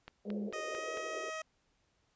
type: click train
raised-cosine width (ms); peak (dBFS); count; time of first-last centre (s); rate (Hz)
0.3; -30; 5; 0.08-0.973; 4.48
type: tone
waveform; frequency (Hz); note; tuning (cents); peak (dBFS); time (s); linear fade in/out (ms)
sine; 206.5; G#3; -10; -35; 0.25-0.51; 50
type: band-pass noise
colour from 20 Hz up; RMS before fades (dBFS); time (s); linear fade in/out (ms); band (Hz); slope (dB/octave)
white; -45; 0.25-1.3; 5; 360 to 550; 48
type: tone with pitch glide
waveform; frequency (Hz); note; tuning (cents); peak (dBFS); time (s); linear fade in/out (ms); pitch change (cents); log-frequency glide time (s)
15% pulse; 622.3 to 633.5; D#5 to D#5; 0 to +31; -32; 0.53-1.42; 5; +31; 0.68-0.9
effects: pink hiss -75 dBFS RMS until 2.15 s + resampled to 16000 Hz